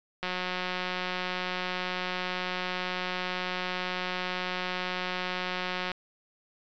click train, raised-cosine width 0.3 ms, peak -16 dBFS, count 1036, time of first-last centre 0.23-5.917 s, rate 182 Hz, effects resampled to 16000 Hz

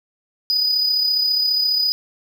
triangle tone with amplitude modulation, 4964 Hz, D#8, 5 cents flat, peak -13 dBFS, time 0.5-1.92 s, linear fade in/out 0 ms, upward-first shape sine, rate 34.7 Hz, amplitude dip 40%, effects none

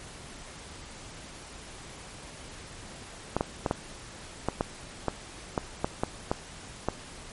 clicks, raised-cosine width 1 ms, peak -11 dBFS, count 12, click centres 3.366 / 3.409 / 3.662 / 3.711 / 4.486 / 4.609 / 5.083 / 5.578 / 5.845 / 6.035 / 6.315 / 6.886 s, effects pink hiss -45 dBFS RMS until 7.32 s + MP3 48 kbps

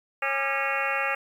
harmonic tone with a mistuned harmonic, 273.9 Hz, C#4, 21 cents flat, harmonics 2 / 3 / 4 / 5 / 6 / 7 / 8 / 9 / 10, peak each -33 / -33 / -33 / -33 / -33 / -33 / -33 / -33 / -33 dBFS, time 0.22-1.15 s, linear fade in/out 5 ms, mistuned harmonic 4, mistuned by +150 cents, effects 9-bit

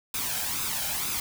white noise with flanger, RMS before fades -30 dBFS, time 0.14-1.2 s, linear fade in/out 2 ms, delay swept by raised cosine 0.79 to 1.3 ms, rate 2.1 Hz, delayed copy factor +0.6, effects none

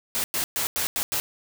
white noise bursts at uneven times, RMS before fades -26 dBFS, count 6, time 0.15-0.24 / 0.34-0.44 / 0.56-0.67 / 0.76-0.87 / 0.96-1.03 / 1.12-1.2 s, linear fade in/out 0 ms, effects none

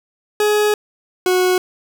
40% pulse tone pair in turn, 420 / 366.5 Hz, G#4 / F#4, +19 / -16 cents, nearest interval major second, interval 235 cents, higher first, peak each -12 / -12 dBFS, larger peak neither, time 0.4-0.74 / 1.26-1.58 s, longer first, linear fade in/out 2 ms, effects none

